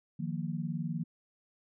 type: chord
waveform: sine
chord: Eb suspended second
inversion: none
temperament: just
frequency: 155.56 / 175.01 / 233.3 Hz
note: Eb3 / F3 / Bb3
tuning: 0 / +4 / +2 cents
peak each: -36 / -36 / -39 dBFS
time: 0.19-1.04 s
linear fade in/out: 10 ms
effects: none